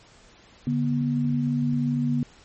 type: tone pair together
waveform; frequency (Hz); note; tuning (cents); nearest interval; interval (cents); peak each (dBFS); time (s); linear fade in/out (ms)
sine; 144.18 / 241.8; D3 / B3; -32 / -36; major sixth; 896; -25 / -23; 0.67-2.23; 2
effects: pink hiss -53 dBFS RMS until 2.44 s + MP3 32 kbps